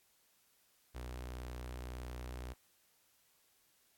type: tone with notch filter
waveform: sawtooth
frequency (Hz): 61.74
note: B1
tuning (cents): 0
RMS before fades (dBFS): -45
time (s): 0.94-2.54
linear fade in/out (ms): 20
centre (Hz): 170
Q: 1.3
effects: white hiss -72 dBFS RMS until 3.97 s + AAC 64 kbps